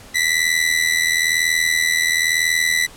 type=ring-modulated tone; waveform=sawtooth; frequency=1982 Hz; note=B6; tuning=6 cents sharp; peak=-9 dBFS; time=0.14-2.87 s; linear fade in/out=20 ms; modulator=40.5 Hz; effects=pink hiss -42 dBFS RMS until 2.96 s + low-pass 12000 Hz 12 dB/octave